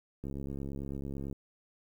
click train, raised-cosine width 3 ms, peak -27 dBFS, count 76, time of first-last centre 0.24-1.327 s, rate 69 Hz, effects 10-bit

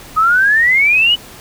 sine exponential sweep, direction up, 1244.5 to 3001 Hz, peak -8 dBFS, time 0.16-1.16 s, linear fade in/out 20 ms, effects pink hiss -36 dBFS RMS until 1.4 s

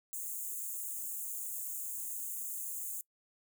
white high-pass noise, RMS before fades -40 dBFS, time 0.13-3.01 s, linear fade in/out 0 ms, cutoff 6600 Hz, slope 96 dB/octave, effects noise-tail reverb RT60 0.1 s tail -24 dB re dry

